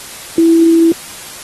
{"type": "tone with quantisation", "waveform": "sine", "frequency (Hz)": 330.7, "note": "E4", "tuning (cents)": 6, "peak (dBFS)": -5, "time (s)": [0.38, 0.92], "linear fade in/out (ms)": 2, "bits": 5, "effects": ["white hiss -30 dBFS RMS until 1.43 s", "AAC 32 kbps"]}